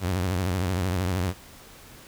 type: tone with vibrato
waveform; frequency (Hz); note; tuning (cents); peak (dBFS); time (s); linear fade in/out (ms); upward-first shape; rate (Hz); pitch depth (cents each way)
sawtooth; 91.6; F#2; -17; -20; 0-1.34; 50; triangle; 13; 150
effects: pink hiss -48 dBFS RMS until 2.07 s